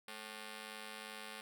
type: ring-modulated tone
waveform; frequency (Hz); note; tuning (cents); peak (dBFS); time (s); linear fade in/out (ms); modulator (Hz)
5% pulse; 326.6; E4; -16; -32; 0.08-1.41; 2; 112
effects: none